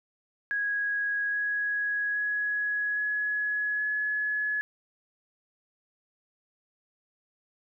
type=tone with pitch steps; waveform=sine; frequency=1656 / 1666.6 / 1677.2 / 1687.9 / 1698.6 Hz; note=G#6 / G#6 / G#6 / G#6 / G#6; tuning=-5 / +6 / +17 / +28 / +39 cents; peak=-26 dBFS; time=0.51-4.61 s; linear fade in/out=0 ms; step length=820 ms; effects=none